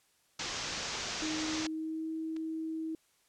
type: low-pass noise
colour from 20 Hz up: white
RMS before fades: -38 dBFS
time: 0.39-1.67 s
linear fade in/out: 5 ms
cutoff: 6700 Hz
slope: 48 dB/octave
type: tone with pitch glide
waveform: sine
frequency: 312.2 to 320.2 Hz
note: D#4 to D#4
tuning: +6 to +50 cents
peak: -34 dBFS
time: 1.22-2.95 s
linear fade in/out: 2 ms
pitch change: +44 cents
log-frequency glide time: 1.38-2.1 s
type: clicks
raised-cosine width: 0.2 ms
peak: -37 / -35 dBFS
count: 2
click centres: 2.364 / 2.367 s
effects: white hiss -70 dBFS RMS until 3.28 s + low-pass 11000 Hz 12 dB/octave